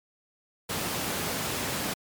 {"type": "high-pass noise", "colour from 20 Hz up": "pink", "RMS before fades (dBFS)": -31, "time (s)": [0.69, 1.94], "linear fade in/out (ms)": 10, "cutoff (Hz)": 120, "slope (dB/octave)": 12, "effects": ["MP3 96 kbps"]}